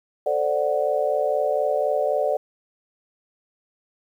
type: chord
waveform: sine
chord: D dominant seventh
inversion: second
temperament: equal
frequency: 440 / 523.3 / 587.3 / 740 Hz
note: A4 / C5 / D5 / F#5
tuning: 0 / 0 / 0 / 0 cents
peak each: -27 / -26 / -22 / -27 dBFS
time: 0.26-2.37 s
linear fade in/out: 5 ms
effects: 9-bit